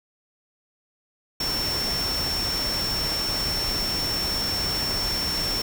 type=tone in noise; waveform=sine; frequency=5430 Hz; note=F8; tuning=50 cents flat; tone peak=-25 dBFS; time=1.4-5.62 s; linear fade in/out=5 ms; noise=pink; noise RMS=-30 dBFS; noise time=1.4-5.62 s; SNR=+2 dB; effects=none